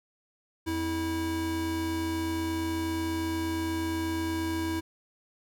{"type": "tone pair together", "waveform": "square", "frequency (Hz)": [85.54, 325], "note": ["F2", "E4"], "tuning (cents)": [-35, -24], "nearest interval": "octave + major seventh", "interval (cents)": 2311, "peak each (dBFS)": [-36, -30], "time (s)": [0.66, 4.81], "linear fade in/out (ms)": 20, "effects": []}